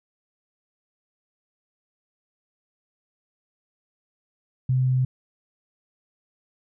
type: tone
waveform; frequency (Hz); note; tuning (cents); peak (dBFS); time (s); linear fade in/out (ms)
sine; 128.8; C3; -27; -18; 4.69-5.05; 5
effects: none